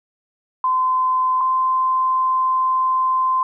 sine tone pair in turn, 1028 / 1036.9 Hz, C6 / C6, -31 / -16 cents, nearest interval unison, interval 15 cents, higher second, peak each -15 dBFS, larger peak neither, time 0.64-1.41 / 1.41-3.43 s, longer second, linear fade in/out 2 ms, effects none

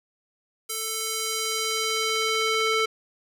square tone with band-pass filter sweep, 442.2 Hz, A4, 9 cents sharp, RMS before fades -26 dBFS, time 0.69-2.86 s, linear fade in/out 10 ms, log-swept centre 11000 to 2300 Hz, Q 0.72, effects none

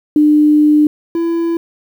sine / triangle tone pair in turn, 300 / 334.9 Hz, D4 / E4, +37 / +27 cents, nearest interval major second, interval 190 cents, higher second, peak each -6 / -11 dBFS, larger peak first, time 0.16-0.87 / 1.15-1.57 s, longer first, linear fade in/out 2 ms, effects 7-bit

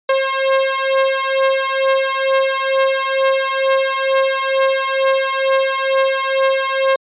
sawtooth beating tone pair, 534 / 536.2 Hz, C5 / C5, +35 / +42 cents, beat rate 2.2 Hz, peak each -13 dBFS, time 0.09-6.96 s, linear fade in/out 5 ms, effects resampled to 8000 Hz

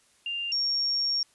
sine tone pair in turn, 2794 / 5537 Hz, F7 / F8, 0 / -16 cents, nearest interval octave, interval 1184 cents, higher second, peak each -29 / -24 dBFS, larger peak second, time 0.26-0.52 / 0.52-1.23 s, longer second, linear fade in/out 2 ms, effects white hiss -63 dBFS RMS until 1.34 s + resampled to 24000 Hz

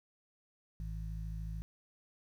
harmonic tone, 53.5 Hz, A1, 48 cents flat, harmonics 1 / 2 / 3, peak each -39 / -46 / -45 dBFS, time 0.8-1.62 s, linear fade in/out 0 ms, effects 11-bit

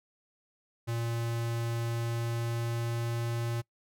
square tone with pitch glide, 116.54 to 117.22 Hz, A#2 to A#2, 0 to +10 cents, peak -31 dBFS, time 0.87-3.62 s, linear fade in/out 20 ms, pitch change +10 cents, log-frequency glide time 1.82-3.26 s, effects noise-tail reverb RT60 0.1 s tail -22 dB re dry

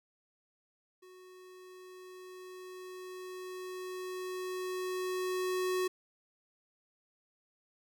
square tone with level ramp, 368.7 Hz, F#4, 6 cents flat, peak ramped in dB -54 to -30 dBFS, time 1.02-5.88 s, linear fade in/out 10 ms, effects none

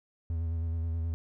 triangle tone with vibrato, 82.41 Hz, E2, in tune, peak -27 dBFS, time 0.3-1.14 s, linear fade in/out 0 ms, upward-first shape square, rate 9.4 Hz, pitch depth 29 cents each way, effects none

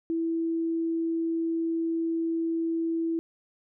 sine tone, 329.6 Hz, E4, in tune, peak -25 dBFS, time 0.1-3.19 s, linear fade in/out 0 ms, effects none

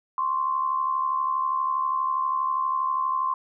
sine tone pair together, 1046.5 / 1118.9 Hz, C6 / C#6, 0 / +16 cents, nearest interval minor second, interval 116 cents, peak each -23 / -30 dBFS, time 0.18-3.34 s, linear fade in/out 2 ms, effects none

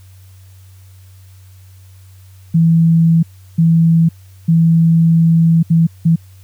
sine tone bursts at uneven times, 164.81 Hz, E3, in tune, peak -7 dBFS, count 5, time 2.54-3.23 / 3.58-4.09 / 4.48-5.63 / 5.7-5.87 / 6.05-6.16 s, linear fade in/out 10 ms, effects added 94 Hz sine -38 dBFS peak until 6.43 s + white hiss -52 dBFS RMS until 6.43 s

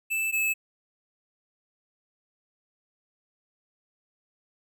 square tone pair in turn, 2637 / 2605 Hz, E7 / E7, 0 / -21 cents, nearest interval unison, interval 21 cents, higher first, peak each -26 / -24 dBFS, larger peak second, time 0.1-0.32 / 0.32-0.54 s, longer neither, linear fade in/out 20 ms, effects none

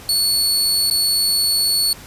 sawtooth tone with dropouts, 4418 Hz, C#8, 7 cents flat, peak -12 dBFS, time 0.09-1.93 s, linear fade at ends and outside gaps 1 ms, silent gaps 0.9-0.91 s, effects pink hiss -39 dBFS RMS until 2.06 s + resampled to 32000 Hz

